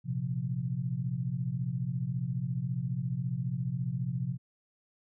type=chord; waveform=sine; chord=Bb suspended second; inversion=none; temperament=just; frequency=116.54 / 131.11 / 174.81 Hz; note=Bb2 / C3 / F3; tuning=0 / +4 / +2 cents; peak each=-37 / -32 / -36 dBFS; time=0.04-4.38 s; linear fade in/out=50 ms; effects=none